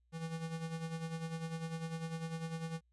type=tone with tremolo; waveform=square; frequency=163.4 Hz; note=E3; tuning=15 cents flat; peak=-37 dBFS; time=0.12-2.81 s; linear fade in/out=50 ms; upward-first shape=sine; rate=10 Hz; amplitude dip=60%; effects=added 60 Hz sine -70 dBFS peak until 2.92 s + resampled to 24000 Hz